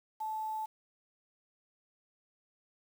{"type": "tone with quantisation", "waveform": "sine", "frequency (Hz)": 871, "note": "A5", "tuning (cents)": -18, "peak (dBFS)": -34, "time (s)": [0.2, 0.66], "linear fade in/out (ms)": 10, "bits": 9, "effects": []}